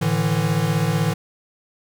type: chord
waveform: square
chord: A suspended fourth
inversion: none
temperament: equal with one note detuned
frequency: 110 / 148.97 / 164.81 Hz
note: A2 / D3 / E3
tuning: 0 / +25 / 0 cents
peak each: -25 / -23 / -22 dBFS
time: 0.01-1.14 s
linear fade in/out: 10 ms
effects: none